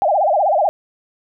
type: tone with vibrato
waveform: sine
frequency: 698.5 Hz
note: F5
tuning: in tune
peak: -12 dBFS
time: 0.02-0.69 s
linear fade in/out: 0 ms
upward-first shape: sine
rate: 16 Hz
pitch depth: 280 cents each way
effects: none